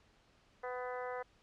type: harmonic tone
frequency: 250 Hz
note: B3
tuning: 21 cents sharp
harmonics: 2 / 3 / 4 / 5 / 6 / 7 / 8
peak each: -41 / -45 / -47 / -49 / -51 / -52 / -53 dBFS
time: 0.63-1.23 s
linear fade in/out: 10 ms
effects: pink hiss -68 dBFS RMS until 1.42 s + low-pass 5000 Hz 12 dB/octave